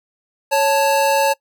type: tone pair together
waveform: square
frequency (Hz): 554.4 / 880.1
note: C#5 / A5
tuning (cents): 0 / 0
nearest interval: minor sixth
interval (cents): 800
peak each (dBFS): -17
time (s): 0.51-1.34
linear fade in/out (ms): 20
effects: noise-tail reverb RT60 0.1 s tail -23 dB re dry